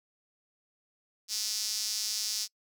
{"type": "tone with high-pass filter", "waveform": "sawtooth", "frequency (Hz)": 215.1, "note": "A3", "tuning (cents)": -39, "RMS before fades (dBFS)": -33, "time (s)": [1.28, 2.48], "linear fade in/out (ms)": 50, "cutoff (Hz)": 5200, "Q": 3.7, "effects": ["noise-tail reverb RT60 0.1 s tail -26 dB re dry"]}